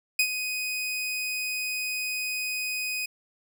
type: tone with ADSR envelope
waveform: sawtooth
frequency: 2500 Hz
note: D#7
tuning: 8 cents sharp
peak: -15 dBFS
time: 0.19-3.06 s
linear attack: 4 ms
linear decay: 73 ms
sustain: -10 dB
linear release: 7 ms
effects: none